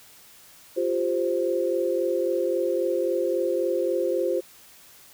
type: chord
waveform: sine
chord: F suspended second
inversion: none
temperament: just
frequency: 349.2 / 392.9 / 523.8 Hz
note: F4 / G4 / C5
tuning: 0 / +4 / +2 cents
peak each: -26 / -28 / -25 dBFS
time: 0.76-4.41 s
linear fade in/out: 20 ms
effects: white hiss -51 dBFS RMS until 5.13 s